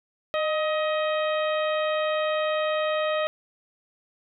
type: harmonic tone with a mistuned harmonic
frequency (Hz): 630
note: D#5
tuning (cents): +21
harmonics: 1 / 2 / 3 / 4 / 5 / 6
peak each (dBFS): -24 / -30 / -34 / -36 / -38 / -40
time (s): 0.34-3.27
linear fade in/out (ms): 0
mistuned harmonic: 1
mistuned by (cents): -42
effects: none